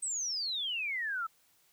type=exponential sweep; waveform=sine; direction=down; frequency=8372 to 1287 Hz; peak=-32 dBFS; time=0.02-1.27 s; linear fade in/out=10 ms; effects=white hiss -68 dBFS RMS until 1.72 s